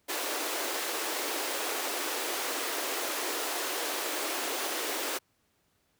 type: high-pass noise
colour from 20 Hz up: pink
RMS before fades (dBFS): -33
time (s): 0.08-5.19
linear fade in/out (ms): 20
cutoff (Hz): 300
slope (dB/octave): 48
effects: pink hiss -72 dBFS RMS until 5.99 s + high-pass 60 Hz 12 dB/octave